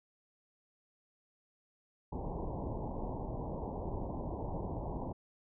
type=low-pass noise; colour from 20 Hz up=pink; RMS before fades=-39 dBFS; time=2.12-5.13 s; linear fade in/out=10 ms; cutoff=1000 Hz; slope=96 dB/octave; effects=none